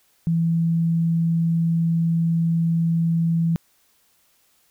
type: tone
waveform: sine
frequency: 166 Hz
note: E3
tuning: 12 cents sharp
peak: -17 dBFS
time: 0.27-3.56 s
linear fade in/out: 0 ms
effects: white hiss -62 dBFS RMS until 4.7 s